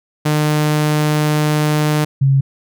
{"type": "tone pair in turn", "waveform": ["sawtooth", "sine"], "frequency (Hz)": [151.3, 136.15], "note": ["D#3", "C#3"], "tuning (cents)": [-48, -31], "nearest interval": "major second", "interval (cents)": 183, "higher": "first", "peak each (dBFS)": -9, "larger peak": "neither", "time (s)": [[0.25, 2.05], [2.21, 2.41]], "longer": "first", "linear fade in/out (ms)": 10, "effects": []}